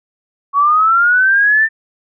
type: linear sweep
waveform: sine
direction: up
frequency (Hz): 1108.7 to 1800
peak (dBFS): -8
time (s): 0.53-1.69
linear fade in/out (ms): 50
effects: none